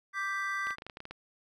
triangle chord, G major, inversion second, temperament equal, 1174.7 / 1568 / 1975.5 Hz, D6 / G6 / B6, 0 / 0 / 0 cents, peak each -34 dBFS, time 0.13-0.76 s, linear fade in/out 50 ms
clicks, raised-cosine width 0.3 ms, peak -27 dBFS, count 10, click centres 0.67 / 0.707 / 0.784 / 0.821 / 0.866 / 0.898 / 0.971 / 1.004 / 1.054 / 1.11 s
effects none

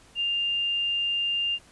triangle tone with hard clipping, 2800 Hz, F7, 4 cents sharp, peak -24 dBFS, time 0.15-1.59 s, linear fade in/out 50 ms, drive 3 dB, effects pink hiss -55 dBFS RMS until 1.71 s + resampled to 24000 Hz

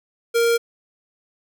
square tone, 466.2 Hz, A#4, in tune, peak -16 dBFS, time 0.34-0.58 s, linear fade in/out 20 ms, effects none

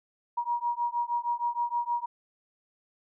sine beating tone pair, 950 / 956.4 Hz, A#5 / A#5, +33 / +44 cents, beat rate 6.4 Hz, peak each -30 dBFS, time 0.37-2.06 s, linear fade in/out 10 ms, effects none

